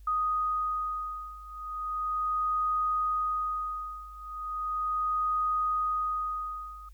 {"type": "beating tone pair", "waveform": "sine", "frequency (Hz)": [1245, 1245.37], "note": ["D#6", "D#6"], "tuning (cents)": [1, 1], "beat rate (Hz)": 0.37, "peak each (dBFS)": [-32, -30], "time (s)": [0.07, 6.89], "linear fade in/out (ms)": 5, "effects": ["added 50 Hz sine -47 dBFS peak until 6.93 s", "white hiss -69 dBFS RMS until 6.93 s"]}